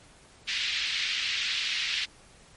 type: band-pass noise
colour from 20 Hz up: pink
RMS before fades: -30 dBFS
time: 0.47-2.06 s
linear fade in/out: 20 ms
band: 2200 to 4400 Hz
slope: 24 dB/octave
effects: pink hiss -55 dBFS RMS until 2.56 s + MP3 48 kbps